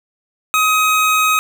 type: tone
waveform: 25% pulse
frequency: 1262 Hz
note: D#6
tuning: 24 cents sharp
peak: -8 dBFS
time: 0.54-1.39 s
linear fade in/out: 0 ms
effects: none